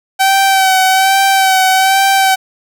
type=tone with vibrato; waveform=sawtooth; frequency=767 Hz; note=G5; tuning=38 cents flat; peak=-4 dBFS; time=0.19-2.36 s; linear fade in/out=20 ms; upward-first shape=sine; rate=1.2 Hz; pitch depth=30 cents each way; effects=none